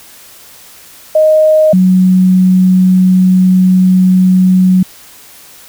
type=tone pair in turn; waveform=sine; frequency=622.3 / 185.01 Hz; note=D#5 / F#3; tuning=0 / 0 cents; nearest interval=octave + major sixth; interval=2100 cents; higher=first; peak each=-4 dBFS; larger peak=neither; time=1.15-1.73 / 1.73-4.83 s; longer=second; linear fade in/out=5 ms; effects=white hiss -37 dBFS RMS until 5.68 s